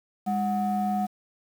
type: ring-modulated tone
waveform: triangle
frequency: 265.9 Hz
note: C4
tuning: 28 cents sharp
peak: -18 dBFS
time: 0.26-1.07 s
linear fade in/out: 20 ms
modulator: 470 Hz
effects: tanh soft clip ceiling -14 dBFS + 8-bit